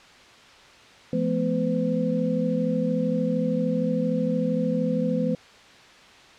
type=tone cluster; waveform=sine; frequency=170.9 / 215.1 / 248.2 / 508 Hz; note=F3 / A3 / B3 / B4; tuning=-37 / -39 / +9 / +49 cents; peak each=-27 dBFS; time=1.13-5.35 s; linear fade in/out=2 ms; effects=white hiss -49 dBFS RMS until 6.38 s + low-pass 4000 Hz 12 dB/octave